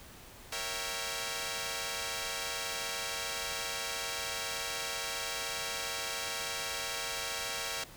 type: chord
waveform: 5% pulse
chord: A# diminished seventh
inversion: none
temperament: equal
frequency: 466.2 / 554.4 / 659.3 / 784 Hz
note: A#4 / C#5 / E5 / G5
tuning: 0 / 0 / 0 / 0 cents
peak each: -29 dBFS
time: 0.52-7.84 s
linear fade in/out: 5 ms
effects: pink hiss -52 dBFS RMS until 7.96 s